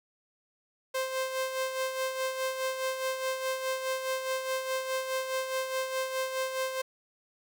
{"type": "tone with tremolo", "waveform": "sawtooth", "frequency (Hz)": 523.3, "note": "C5", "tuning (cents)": 0, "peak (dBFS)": -24, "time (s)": [0.94, 6.82], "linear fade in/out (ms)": 10, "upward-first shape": "sine", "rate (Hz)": 4.8, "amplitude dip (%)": 55, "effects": []}